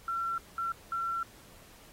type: tone bursts at uneven times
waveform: sine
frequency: 1356 Hz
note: E6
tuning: 49 cents sharp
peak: -30 dBFS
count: 3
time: 0.08-0.38 / 0.58-0.72 / 0.92-1.23 s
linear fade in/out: 2 ms
effects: pink hiss -56 dBFS RMS until 1.92 s + AAC 48 kbps